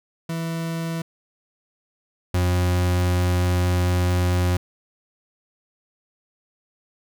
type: tone pair in turn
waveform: 40% pulse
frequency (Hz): 164.81 / 89.55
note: E3 / F2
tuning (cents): 0 / +44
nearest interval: major seventh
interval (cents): 1056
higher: first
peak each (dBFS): -24 / -17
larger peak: second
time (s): 0.29-1.02 / 2.34-4.57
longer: second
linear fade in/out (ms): 5
effects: none